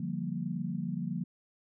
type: chord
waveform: sine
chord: G minor seventh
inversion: second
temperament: equal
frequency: 146.83 / 174.61 / 196 / 233.1 Hz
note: D3 / F3 / G3 / Bb3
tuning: 0 / 0 / 0 / 0 cents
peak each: -39 / -35 / -39 / -38 dBFS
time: 0-1.24 s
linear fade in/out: 5 ms
effects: none